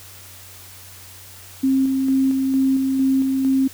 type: tone with tremolo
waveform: sine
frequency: 266.6 Hz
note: C4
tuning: 33 cents sharp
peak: -14 dBFS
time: 1.63-3.68 s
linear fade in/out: 10 ms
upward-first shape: square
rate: 2.2 Hz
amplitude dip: 30%
effects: added 93 Hz sine -46 dBFS peak until 3.73 s + white hiss -42 dBFS RMS until 3.73 s